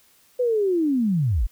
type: linear sweep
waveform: sine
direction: down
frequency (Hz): 508 to 35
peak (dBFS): -18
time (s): 0.39-1.47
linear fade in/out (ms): 10
effects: white hiss -58 dBFS RMS until 1.51 s